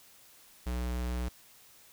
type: tone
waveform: square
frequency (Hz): 61.2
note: B1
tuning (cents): -15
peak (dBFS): -32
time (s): 0.66-1.29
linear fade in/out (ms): 10
effects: white hiss -58 dBFS RMS until 1.92 s